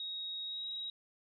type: tone with pitch glide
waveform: sine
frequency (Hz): 3777 to 3819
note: A#7 to A#7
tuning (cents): +22 to +41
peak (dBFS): -38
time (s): 0-0.9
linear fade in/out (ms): 2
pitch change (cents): +19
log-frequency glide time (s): 0.44-0.65
effects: none